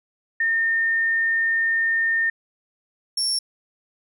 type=tone pair in turn; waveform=sine / 35% pulse; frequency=1820 / 5464 Hz; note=A#6 / F8; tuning=-42 / -39 cents; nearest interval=octave + perfect fifth; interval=1903 cents; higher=second; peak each=-18 dBFS; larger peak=neither; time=0.4-2.3 / 3.17-3.39 s; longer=first; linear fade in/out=5 ms; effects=none